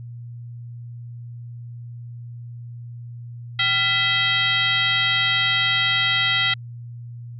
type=tone with frequency modulation; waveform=sine; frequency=2603 Hz; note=E7; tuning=22 cents flat; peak=-17 dBFS; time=3.59-6.54 s; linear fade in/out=5 ms; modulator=610 Hz; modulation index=1.9; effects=added 119 Hz sine -33 dBFS peak until 7.39 s